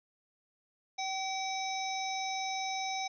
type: harmonic tone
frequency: 765 Hz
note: G5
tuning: 42 cents flat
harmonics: 1 / 3 / 5 / 7 / 8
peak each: -35 / -40 / -42 / -43 / -44 dBFS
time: 0.98-3.08 s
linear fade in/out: 10 ms
effects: none